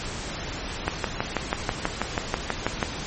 click train, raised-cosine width 0.5 ms, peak -7 dBFS, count 13, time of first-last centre 0.88-2.828 s, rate 6.16 Hz, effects pink hiss -33 dBFS RMS until 3.06 s + MP3 32 kbps

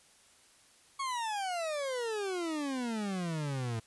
40% pulse exponential sweep, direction down, 1114 to 110 Hz, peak -32 dBFS, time 0.99-3.8 s, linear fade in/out 10 ms, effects white hiss -62 dBFS RMS until 3.86 s + resampled to 24000 Hz

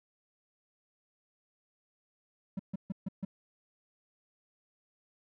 triangle tone bursts, 192.5 Hz, G3, 31 cents flat, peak -30 dBFS, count 5, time 2.57-3.25 s, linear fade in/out 5 ms, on 24 ms, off 140 ms, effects none

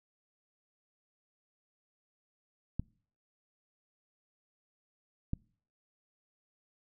clicks, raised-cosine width 5 ms, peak -20 dBFS, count 2, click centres 2.796 / 5.334 s, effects noise-tail reverb RT60 0.5 s tail -26 dB re dry

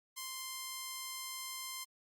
5% pulse tone, 1046.5 Hz, C6, in tune, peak -29 dBFS, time 0.16-1.85 s, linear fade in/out 20 ms, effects Opus 48 kbps

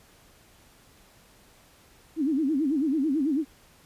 sine tone with vibrato, 291.4 Hz, D4, 13 cents flat, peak -22 dBFS, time 2.16-3.45 s, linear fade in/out 50 ms, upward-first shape sine, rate 9.1 Hz, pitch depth 200 cents each way, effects pink hiss -57 dBFS RMS until 3.85 s + resampled to 32000 Hz

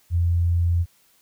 sine tone, 85.9 Hz, F2, 28 cents flat, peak -17 dBFS, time 0.1-0.86 s, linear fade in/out 50 ms, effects white hiss -60 dBFS RMS until 1.21 s

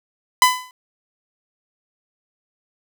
sawtooth tone with exponential decay, 1006 Hz, B5, 32 cents sharp, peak -3 dBFS, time 0.42-0.71 s, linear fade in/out 1 ms, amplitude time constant 63 ms, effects none

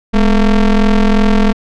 square ring-modulated tone, 114.1 Hz, A#2, 37 cents flat, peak -5 dBFS, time 0.13-1.53 s, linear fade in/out 20 ms, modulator 92.7 Hz, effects low-pass 4000 Hz 12 dB/octave

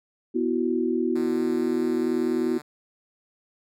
sine chord, B suspended fourth, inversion none, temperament equal, 246.9 / 329.6 / 370 Hz, B3 / E4 / F#4, 0 / 0 / 0 cents, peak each -26 dBFS, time 0.34-2.59 s, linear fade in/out 20 ms
5% pulse tone with vibrato, 150 Hz, D3, 37 cents sharp, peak -28 dBFS, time 1.15-2.62 s, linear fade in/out 10 ms, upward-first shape triangle, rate 4.6 Hz, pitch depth 25 cents each way
effects none

